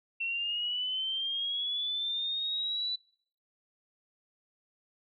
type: linear sweep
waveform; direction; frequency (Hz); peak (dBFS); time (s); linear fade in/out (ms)
sine; up; 2700 to 3982; -30; 0.2-2.96; 10
effects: noise-tail reverb RT60 0.6 s tail -25 dB re dry + AAC 48 kbps